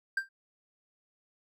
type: tone with exponential decay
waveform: triangle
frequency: 1580 Hz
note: G6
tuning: 13 cents sharp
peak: -22 dBFS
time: 0.17-0.29 s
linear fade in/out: 5 ms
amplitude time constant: 24 ms
effects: none